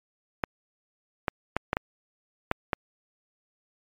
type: clicks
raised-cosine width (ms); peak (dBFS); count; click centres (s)
0.5; -9; 7; 0.438 / 1.282 / 1.566 / 1.731 / 1.769 / 2.514 / 2.732
effects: MP3 96 kbps